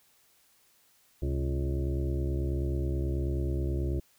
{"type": "harmonic tone with a mistuned harmonic", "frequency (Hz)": 69.3, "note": "C#2", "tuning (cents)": 0, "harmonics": [1, 2, 3, 4, 5, 6, 8, 9], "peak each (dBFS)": [-29, -34, -44, -41, -36, -44, -47, -50], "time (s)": [1.22, 4], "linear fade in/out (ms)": 5, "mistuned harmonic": 2, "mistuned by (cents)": -100, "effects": ["white hiss -65 dBFS RMS until 4.18 s"]}